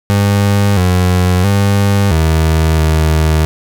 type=tone with pitch steps; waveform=30% pulse; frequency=101 / 90.7 / 100.1 / 79.9 / 78.4 Hz; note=G#2 / F#2 / G2 / D#2 / D#2; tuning=-48 / -34 / +37 / +47 / +14 cents; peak=-6 dBFS; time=0.1-3.45 s; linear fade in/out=0 ms; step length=670 ms; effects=none